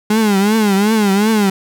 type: tone with vibrato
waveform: 35% pulse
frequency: 207.7 Hz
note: G#3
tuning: in tune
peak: -9 dBFS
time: 0.1-1.5 s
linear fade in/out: 5 ms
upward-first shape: triangle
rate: 2.7 Hz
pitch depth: 150 cents each way
effects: none